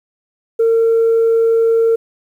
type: tone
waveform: sine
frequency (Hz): 455.7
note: A#4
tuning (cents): -39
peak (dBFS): -8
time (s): 0.59-1.96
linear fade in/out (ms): 10
effects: tanh soft clip ceiling -7 dBFS + 8-bit